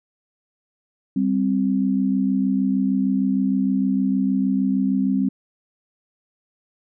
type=tone pair together; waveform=sine; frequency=196 / 262.5 Hz; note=G3 / C4; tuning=0 / +6 cents; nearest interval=perfect fourth; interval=506 cents; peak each=-20 dBFS; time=1.16-5.29 s; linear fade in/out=5 ms; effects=none